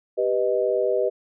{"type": "chord", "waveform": "sine", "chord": "G augmented", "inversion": "none", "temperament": "equal", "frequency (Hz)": [392, 493.9, 622.3], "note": ["G4", "B4", "D#5"], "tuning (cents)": [0, 0, 0], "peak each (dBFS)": [-24, -23, -24], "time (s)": [0.17, 1.1], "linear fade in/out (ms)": 20, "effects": []}